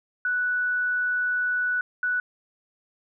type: tone bursts at uneven times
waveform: sine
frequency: 1480 Hz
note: F#6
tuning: in tune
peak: -22 dBFS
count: 2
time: 0.25-1.81 / 2.03-2.2 s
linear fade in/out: 2 ms
effects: none